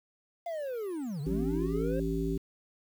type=linear two-way sweep; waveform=triangle; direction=down then up; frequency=700 to 134.5 to 541 Hz; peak=-31 dBFS; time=0.46-2 s; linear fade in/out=5 ms; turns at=1.21 s
type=harmonic tone; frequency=55.3 Hz; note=A1; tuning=9 cents sharp; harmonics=1 / 3 / 5 / 7; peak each=-34 / -34 / -34 / -34 dBFS; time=1.26-2.38 s; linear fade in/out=10 ms
effects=9-bit